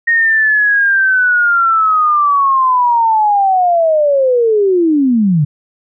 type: linear sweep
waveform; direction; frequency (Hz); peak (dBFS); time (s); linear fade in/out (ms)
sine; down; 1866 to 138.59; -8; 0.07-5.45; 10
effects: none